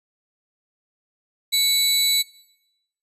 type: tone pair together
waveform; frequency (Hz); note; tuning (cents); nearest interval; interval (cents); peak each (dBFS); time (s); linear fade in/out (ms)
sawtooth; 2217 / 3950; C#7 / B7; 0 / 0; minor seventh; 1000; -23 / -14; 1.52-2.23; 20
effects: noise-tail reverb RT60 0.9 s tail -23 dB re dry + resampled to 32000 Hz